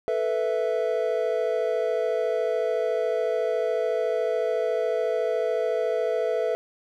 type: chord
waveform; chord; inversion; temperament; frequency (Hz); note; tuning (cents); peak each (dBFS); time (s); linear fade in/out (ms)
triangle; A suspended second; none; equal; 440 / 493.9 / 659.3; A4 / B4 / E5; 0 / 0 / 0; -25; 0.08-6.55; 0
effects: none